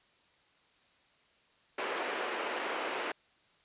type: band-pass noise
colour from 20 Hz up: pink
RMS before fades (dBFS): -36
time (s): 1.78-3.12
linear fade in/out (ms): 5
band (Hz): 360 to 2900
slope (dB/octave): 24
effects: white hiss -67 dBFS RMS until 3.64 s + resampled to 8000 Hz